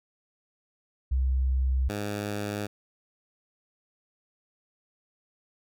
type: tone pair in turn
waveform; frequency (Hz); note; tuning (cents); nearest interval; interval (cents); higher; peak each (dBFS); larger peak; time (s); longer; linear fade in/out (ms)
sine / 10% pulse; 65 / 103.18; C2 / G#2; -11 / -11; minor sixth; 800; second; -22; neither; 1.11-1.89 / 1.89-2.67; neither; 10
effects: none